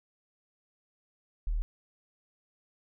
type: tone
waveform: sine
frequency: 39.33 Hz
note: D#1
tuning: 19 cents sharp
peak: -27 dBFS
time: 1.47-1.62 s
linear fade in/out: 0 ms
effects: none